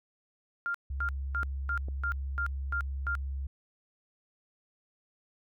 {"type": "tone bursts", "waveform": "sine", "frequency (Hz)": 1396.9, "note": "F6", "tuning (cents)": 0, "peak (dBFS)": -29, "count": 8, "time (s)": [0.66, 3.152], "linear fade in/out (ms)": 0, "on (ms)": 84, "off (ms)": 260}
{"type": "tone", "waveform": "sine", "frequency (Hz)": 68, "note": "C#2", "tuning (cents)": -33, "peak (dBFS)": -32, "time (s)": [0.9, 3.47], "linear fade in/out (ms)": 5}
{"type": "clicks", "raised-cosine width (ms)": 2, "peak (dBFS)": -31, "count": 2, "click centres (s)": [1.431, 1.885]}
{"effects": []}